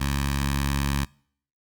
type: tone with notch filter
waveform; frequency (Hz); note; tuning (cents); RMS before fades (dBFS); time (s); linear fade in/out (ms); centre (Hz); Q
10% pulse; 69.8; C#2; +13; -25; 0-1.05; 10; 430; 0.51
effects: noise-tail reverb RT60 0.6 s tail -25 dB re dry + Opus 32 kbps